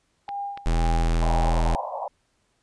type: tone with tremolo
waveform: sine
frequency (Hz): 804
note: G5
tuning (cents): +44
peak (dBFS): -27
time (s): 0.28-1.81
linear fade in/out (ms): 2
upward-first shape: sine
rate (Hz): 2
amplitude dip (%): 85
type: click train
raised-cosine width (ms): 0.3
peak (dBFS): -22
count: 5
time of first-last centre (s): 0.29-1.43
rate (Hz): 3.51
type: tone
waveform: square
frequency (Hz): 41.34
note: E1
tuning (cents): +6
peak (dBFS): -20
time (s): 0.66-1.75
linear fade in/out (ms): 0
type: band-pass noise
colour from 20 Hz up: white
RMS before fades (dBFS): -31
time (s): 1.22-2.08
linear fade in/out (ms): 5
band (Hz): 530 to 1000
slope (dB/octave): 96
effects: pink hiss -69 dBFS RMS until 2.62 s + resampled to 22050 Hz